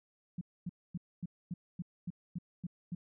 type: tone bursts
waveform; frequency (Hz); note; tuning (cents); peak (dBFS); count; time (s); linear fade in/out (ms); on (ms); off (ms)
sine; 175.4; F3; +8; -35; 10; 0.38-2.95; 5; 32; 250
effects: none